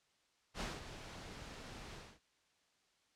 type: noise with ADSR envelope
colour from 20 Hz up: pink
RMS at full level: -40 dBFS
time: 0.54-2.2 s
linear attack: 67 ms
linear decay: 200 ms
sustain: -10 dB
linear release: 250 ms
effects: white hiss -75 dBFS RMS until 3.15 s + low-pass 6000 Hz 12 dB/octave